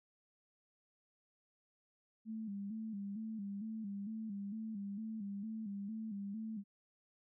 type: tone with vibrato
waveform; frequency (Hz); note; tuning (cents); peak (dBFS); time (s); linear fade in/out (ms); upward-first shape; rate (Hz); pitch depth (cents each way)
sine; 210; G#3; +19; -40; 2.25-6.64; 50; square; 2.2; 85
effects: none